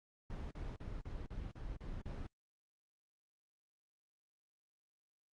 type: noise bursts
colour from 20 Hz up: brown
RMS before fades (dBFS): -44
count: 8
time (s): 0.3-2.267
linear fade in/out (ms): 2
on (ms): 210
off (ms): 41
effects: low-pass 5000 Hz 12 dB/octave + Opus 24 kbps